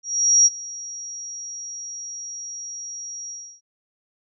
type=tone with ADSR envelope; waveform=sine; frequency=5680 Hz; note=F8; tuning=28 cents sharp; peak=-10 dBFS; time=0.03-3.61 s; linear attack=430 ms; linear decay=30 ms; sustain=-21 dB; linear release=310 ms; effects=none